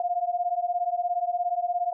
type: beating tone pair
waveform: sine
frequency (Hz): 698.5 / 715.5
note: F5 / F5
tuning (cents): 0 / +42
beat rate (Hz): 17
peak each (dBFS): -27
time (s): 0-1.93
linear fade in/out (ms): 2
effects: none